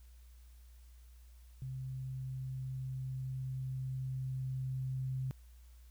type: tone with level ramp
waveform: sine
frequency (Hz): 130.81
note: C3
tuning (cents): 0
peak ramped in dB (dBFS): -39 to -34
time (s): 1.62-5.31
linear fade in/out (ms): 0
effects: added 60 Hz sine -54 dBFS peak until 5.9 s + white hiss -70 dBFS RMS until 5.9 s